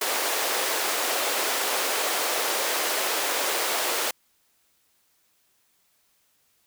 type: high-pass noise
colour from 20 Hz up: pink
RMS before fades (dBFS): -26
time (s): 0.01-4.11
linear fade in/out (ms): 5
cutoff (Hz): 410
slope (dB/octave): 24
effects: white hiss -67 dBFS RMS until 6.66 s